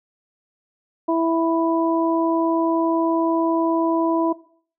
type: harmonic tone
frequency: 329.6 Hz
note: E4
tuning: in tune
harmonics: 1 / 2 / 3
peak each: -19 / -22 / -24 dBFS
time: 1.08-4.33 s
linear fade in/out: 10 ms
effects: noise-tail reverb RT60 0.5 s tail -19 dB re dry